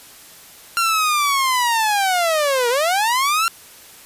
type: linear two-way sweep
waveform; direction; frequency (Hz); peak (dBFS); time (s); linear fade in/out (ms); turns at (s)
sawtooth; down then up; 1383 to 466.2 to 1383; -12; 0.77-3.48; 0; 2.69
effects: white hiss -43 dBFS RMS until 4.05 s + resampled to 32000 Hz